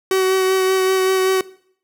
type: tone with vibrato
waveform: 45% pulse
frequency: 377.6 Hz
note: F#4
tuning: 35 cents sharp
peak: -14 dBFS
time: 0.11-1.41 s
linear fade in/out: 2 ms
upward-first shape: sine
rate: 5.2 Hz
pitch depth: 14 cents each way
effects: noise-tail reverb RT60 0.6 s tail -20 dB re dry